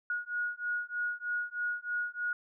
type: beating tone pair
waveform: sine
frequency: 1446 / 1449.2 Hz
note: F#6 / F#6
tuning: -40 / -36 cents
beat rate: 3.2 Hz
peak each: -35 / -35 dBFS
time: 0.1-2.33 s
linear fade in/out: 2 ms
effects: none